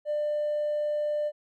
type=tone with hard clipping; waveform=sine; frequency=596 Hz; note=D5; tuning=25 cents sharp; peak=-26 dBFS; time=0.05-1.32 s; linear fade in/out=50 ms; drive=1 dB; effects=none